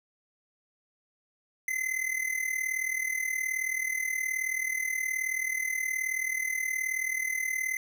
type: tone with amplitude modulation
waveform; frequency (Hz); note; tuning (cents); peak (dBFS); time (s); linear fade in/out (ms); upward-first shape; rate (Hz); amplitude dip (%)
square; 2050; C7; -36; -26; 1.68-7.77; 2; sine; 38.8; 75
effects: none